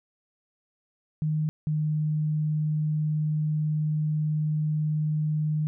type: tone pair in turn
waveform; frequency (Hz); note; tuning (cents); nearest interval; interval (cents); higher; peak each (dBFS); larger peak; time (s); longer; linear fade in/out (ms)
sine; 154.2 / 153.05; D#3 / D#3; -15 / -28; unison; 13; first; -23; neither; 1.22-1.49 / 1.67-5.67; second; 0
effects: none